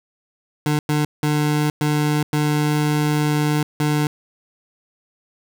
25% pulse tone bursts at uneven times, 149.8 Hz, D3, 35 cents sharp, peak -13 dBFS, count 6, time 0.66-0.79 / 0.89-1.05 / 1.23-1.7 / 1.81-2.23 / 2.33-3.63 / 3.8-4.07 s, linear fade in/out 2 ms, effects none

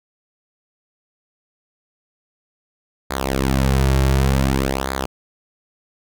sawtooth tone with flanger, 66.8 Hz, C2, 36 cents sharp, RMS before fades -18 dBFS, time 3.1-5.06 s, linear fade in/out 10 ms, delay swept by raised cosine 0.35 to 4.05 ms, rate 0.55 Hz, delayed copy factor -0.8, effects none

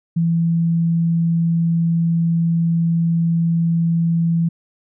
sine tone, 167 Hz, E3, 23 cents sharp, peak -14 dBFS, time 0.16-4.49 s, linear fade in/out 10 ms, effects none

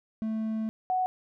triangle / sine tone pair in turn, 220 / 741.3 Hz, A3 / F#5, 0 / +3 cents, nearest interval octave + major sixth, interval 2103 cents, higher second, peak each -26 / -24 dBFS, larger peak second, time 0.22-0.69 / 0.9-1.06 s, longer first, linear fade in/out 0 ms, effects none

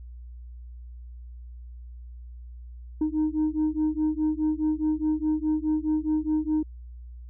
sine beating tone pair, 306.5 / 311.3 Hz, D#4 / D#4, -26 / +1 cents, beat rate 4.8 Hz, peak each -24 dBFS, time 3.01-6.63 s, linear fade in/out 5 ms, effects tanh soft clip ceiling -19 dBFS + added 60 Hz sine -39 dBFS peak until 7.29 s

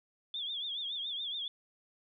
sine tone with vibrato, 3440 Hz, A7, 40 cents flat, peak -35 dBFS, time 0.34-1.48 s, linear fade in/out 2 ms, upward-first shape triangle, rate 7.1 Hz, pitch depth 130 cents each way, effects none

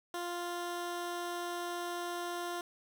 15% pulse tone, 349.2 Hz, F4, in tune, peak -30 dBFS, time 0.14-2.61 s, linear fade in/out 2 ms, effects none

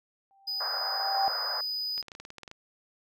sine tone with exponential growth, 784 Hz, G5, in tune, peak -22 dBFS, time 0.31-1.28 s, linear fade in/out 0 ms, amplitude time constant 210 ms
triangle tone, 4978 Hz, D#8, in tune, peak -29 dBFS, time 0.47-2.02 s, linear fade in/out 10 ms
white band-pass noise, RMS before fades -37 dBFS, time 0.6-1.61 s, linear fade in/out 5 ms, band 540 to 1600 Hz, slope 48 dB/octave
clicks, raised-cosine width 0.2 ms, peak -26 dBFS, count 12, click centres 1.979 / 2.027 / 2.083 / 2.118 / 2.151 / 2.2 / 2.251 / 2.304 / 2.383 / 2.433 / 2.478 / 2.514 s
effects none

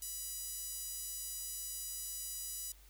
5% pulse tone with high-pass filter, 982 Hz, B5, 10 cents flat, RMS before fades -43 dBFS, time 0.02-2.72 s, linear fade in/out 2 ms, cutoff 7200 Hz, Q 0.73, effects added 50 Hz sine -58 dBFS peak until 2.89 s + white hiss -64 dBFS RMS until 2.89 s

